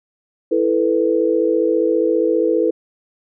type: chord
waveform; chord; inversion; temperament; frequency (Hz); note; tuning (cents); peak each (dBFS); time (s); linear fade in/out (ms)
sine; E suspended fourth; none; just; 329.6 / 439.5 / 494.4; E4 / A4 / B4; 0 / -2 / +2; -18; 0.51-2.71; 10
effects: none